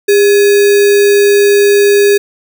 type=tone with sample-and-hold; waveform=sine; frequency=405.7 Hz; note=G#4; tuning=41 cents flat; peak=-4 dBFS; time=0.08-2.18 s; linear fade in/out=10 ms; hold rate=2100 Hz; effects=none